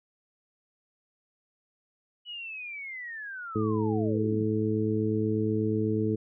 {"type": "linear sweep", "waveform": "sine", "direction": "down", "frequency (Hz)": [2960, 110], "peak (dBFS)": -36, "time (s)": [2.25, 4.46], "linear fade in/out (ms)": 50}
{"type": "harmonic tone", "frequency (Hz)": 108.2, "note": "A2", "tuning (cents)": -29, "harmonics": [1, 2, 3, 4], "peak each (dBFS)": [-30, -30, -30, -30], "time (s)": [3.55, 6.16], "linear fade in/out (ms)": 10}
{"effects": []}